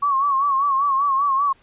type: tone with vibrato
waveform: sine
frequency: 1108.7 Hz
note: C#6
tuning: in tune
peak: -16 dBFS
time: 0.02-1.53 s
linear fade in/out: 10 ms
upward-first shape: sine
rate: 5.1 Hz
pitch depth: 77 cents each way
effects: pink hiss -56 dBFS RMS until 1.62 s + resampled to 8000 Hz